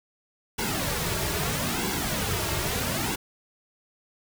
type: noise with flanger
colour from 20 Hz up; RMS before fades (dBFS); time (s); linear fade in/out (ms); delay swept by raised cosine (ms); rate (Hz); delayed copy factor
pink; -28; 0.58-3.16; 10; 1.6 to 4; 0.77; -0.7
effects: none